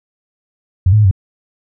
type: tone with pitch steps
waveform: sine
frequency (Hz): 91.7 / 107.1 / 106 / 95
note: F#2 / A2 / G#2 / F#2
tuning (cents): -15 / -46 / +36 / +46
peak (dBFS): -6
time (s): 0.86-1.112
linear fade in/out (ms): 5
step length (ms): 63
effects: none

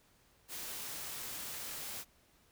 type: noise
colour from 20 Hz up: white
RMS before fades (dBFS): -43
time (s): 0.48-2.05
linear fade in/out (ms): 50
effects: pink hiss -68 dBFS RMS until 2.51 s

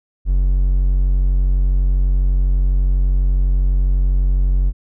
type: tone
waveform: triangle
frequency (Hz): 46.05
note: F#1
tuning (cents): -7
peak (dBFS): -10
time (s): 0.25-4.73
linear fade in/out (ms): 50
effects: none

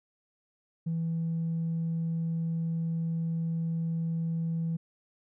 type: tone with tanh clipping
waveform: triangle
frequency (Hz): 164.81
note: E3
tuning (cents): 0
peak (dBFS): -28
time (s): 0.86-4.77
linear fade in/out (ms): 10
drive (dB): 5
effects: none

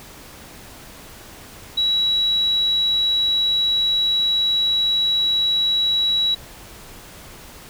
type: tone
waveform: sine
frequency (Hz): 3900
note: B7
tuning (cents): -23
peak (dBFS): -16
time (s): 1.77-6.35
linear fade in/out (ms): 10
effects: pink hiss -41 dBFS RMS until 7.69 s

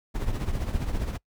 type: noise with tremolo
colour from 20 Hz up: brown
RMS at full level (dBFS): -25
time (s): 0.14-1.18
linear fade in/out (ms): 20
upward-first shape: triangle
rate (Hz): 15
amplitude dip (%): 70
effects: noise-tail reverb RT60 0.1 s tail -23 dB re dry

